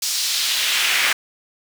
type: noise with high-pass filter sweep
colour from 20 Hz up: brown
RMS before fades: -20 dBFS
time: 0.02-1.13 s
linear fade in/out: 5 ms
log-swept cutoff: 5500 to 1900 Hz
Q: 1.6
effects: none